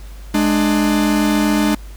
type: tone pair together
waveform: 45% pulse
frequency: 209.9 / 297.6 Hz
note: G#3 / D4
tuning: +19 / +23 cents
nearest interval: tritone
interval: 604 cents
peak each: -16 dBFS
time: 0.34-1.75 s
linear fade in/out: 5 ms
effects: added 50 Hz sine -31 dBFS peak until 1.96 s + pink hiss -45 dBFS RMS until 1.96 s